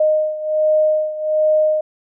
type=beating tone pair; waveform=sine; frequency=617 / 618.3 Hz; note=D#5 / D#5; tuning=-15 / -11 cents; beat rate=1.3 Hz; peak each=-15 / -19 dBFS; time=0-1.81 s; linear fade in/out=5 ms; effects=none